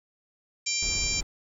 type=harmonic tone; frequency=788 Hz; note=G5; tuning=9 cents sharp; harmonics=3 / 4 / 5 / 6 / 7 / 8 / 9; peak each=-32 / -41 / -39 / -35 / -32 / -37 / -30 dBFS; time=0.66-1.21 s; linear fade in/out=10 ms
type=noise; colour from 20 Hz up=brown; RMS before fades=-35 dBFS; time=0.82-1.23 s; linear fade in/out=5 ms
effects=none